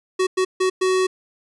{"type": "tone bursts at uneven times", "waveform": "square", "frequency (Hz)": 373.5, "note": "F#4", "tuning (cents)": 16, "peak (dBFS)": -17, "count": 4, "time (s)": [[0.19, 0.27], [0.37, 0.45], [0.6, 0.7], [0.81, 1.07]], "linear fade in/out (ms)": 10, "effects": ["resampled to 22050 Hz"]}